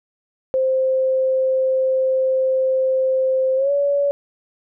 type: tone with pitch glide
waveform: sine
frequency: 523.3 to 567.4 Hz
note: C5 to C#5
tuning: 0 to +40 cents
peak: -15 dBFS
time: 0.54-4.11 s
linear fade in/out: 0 ms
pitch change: +140 cents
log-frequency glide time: 3.56-3.71 s
effects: none